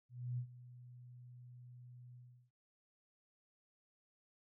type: tone with ADSR envelope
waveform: sine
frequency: 123.2 Hz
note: B2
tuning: 4 cents flat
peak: -36 dBFS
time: 0.09-2.51 s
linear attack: 290 ms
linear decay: 83 ms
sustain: -17 dB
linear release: 360 ms
effects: none